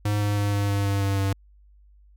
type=tone with pitch steps; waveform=square; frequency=103.83 / 102.93 / 102.05 / 101.17 / 100.29 / 99.43 / 98.57 / 97.72 Hz; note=G#2 / G#2 / G#2 / G#2 / G2 / G2 / G2 / G2; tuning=0 / -15 / -30 / -45 / +40 / +25 / +10 / -5 cents; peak=-22 dBFS; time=0.05-1.33 s; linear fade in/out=5 ms; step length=160 ms; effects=added 50 Hz sine -51 dBFS peak until 2.16 s